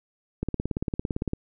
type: click train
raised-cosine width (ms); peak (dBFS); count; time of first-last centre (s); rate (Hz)
3; -14; 17; 0.43-1.334; 17.7
effects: none